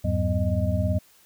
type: tone cluster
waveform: sine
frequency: 83.1 / 101.5 / 186.9 / 249.5 / 616 Hz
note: E2 / G#2 / F#3 / B3 / D#5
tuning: +15 / -39 / +18 / +18 / -17 cents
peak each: -25 / -25 / -29 / -33 / -30 dBFS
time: 0.04-0.99 s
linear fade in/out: 10 ms
effects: white hiss -57 dBFS RMS until 1.25 s